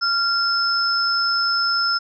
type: tone pair together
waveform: sine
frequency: 1385 / 5229 Hz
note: F6 / E8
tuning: -15 / -15 cents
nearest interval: octave + major seventh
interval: 2300 cents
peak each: -20 dBFS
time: 0.01-1.99 s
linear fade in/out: 20 ms
effects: none